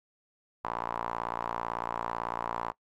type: tone with band-pass filter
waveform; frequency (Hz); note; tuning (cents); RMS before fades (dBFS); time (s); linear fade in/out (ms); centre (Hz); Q
sawtooth; 58; A#1; -8; -35; 0.64-2.72; 10; 980; 4
effects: noise-tail reverb RT60 0.1 s tail -23 dB re dry + AAC 64 kbps